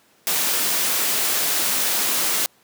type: noise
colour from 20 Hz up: white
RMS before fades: -21 dBFS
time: 0.27-2.46 s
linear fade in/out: 0 ms
effects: pink hiss -57 dBFS RMS until 2.63 s + high-pass 200 Hz 12 dB/octave